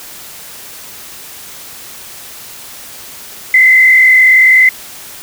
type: tone with frequency modulation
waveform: sine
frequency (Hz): 2046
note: C7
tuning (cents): -39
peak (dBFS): -3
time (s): 3.54-4.69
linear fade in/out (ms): 2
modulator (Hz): 41.1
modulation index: 1.3
effects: white hiss -31 dBFS RMS until 5.22 s